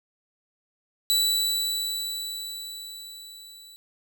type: tone with level ramp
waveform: sawtooth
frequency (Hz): 3951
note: B7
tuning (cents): 0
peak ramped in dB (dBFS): -16 to -43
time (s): 1.1-3.76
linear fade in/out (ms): 0
effects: none